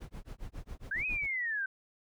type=noise with tremolo; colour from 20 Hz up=brown; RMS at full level=-41 dBFS; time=0-1.27 s; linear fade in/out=20 ms; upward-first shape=sine; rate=7.3 Hz; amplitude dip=100%
type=linear two-way sweep; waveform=sine; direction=up then down; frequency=1522 to 2556 to 1522 Hz; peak=-31 dBFS; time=0.91-1.66 s; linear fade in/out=5 ms; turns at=1.06 s
effects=none